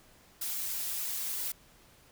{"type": "noise with flanger", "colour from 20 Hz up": "blue", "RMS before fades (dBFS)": -35, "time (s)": [0.41, 1.52], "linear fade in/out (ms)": 5, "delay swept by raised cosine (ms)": [2, 7.1], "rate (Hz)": 3, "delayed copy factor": 0.95, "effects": ["pink hiss -60 dBFS RMS until 2.11 s"]}